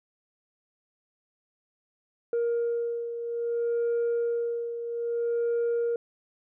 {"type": "beating tone pair", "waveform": "sine", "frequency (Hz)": [469.6, 470.21], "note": ["A#4", "A#4"], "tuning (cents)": [13, 15], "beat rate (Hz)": 0.61, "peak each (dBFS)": [-25, -31], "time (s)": [2.33, 5.96], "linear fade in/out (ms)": 2, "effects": ["tanh soft clip ceiling -22 dBFS"]}